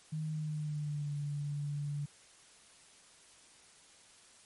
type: tone with pitch glide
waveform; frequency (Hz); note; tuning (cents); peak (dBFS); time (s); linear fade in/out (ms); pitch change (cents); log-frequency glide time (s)
sine; 155.56 to 145.14; D#3 to D3; 0 to -20; -34; 0.12-2.06; 10; -120; 0.29-1.13
effects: white hiss -60 dBFS RMS until 4.45 s + MP3 48 kbps